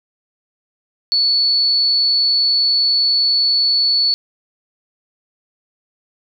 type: tone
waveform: sine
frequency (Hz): 4435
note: C#8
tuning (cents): 0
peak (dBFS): -12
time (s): 1.12-4.14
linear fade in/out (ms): 0
effects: none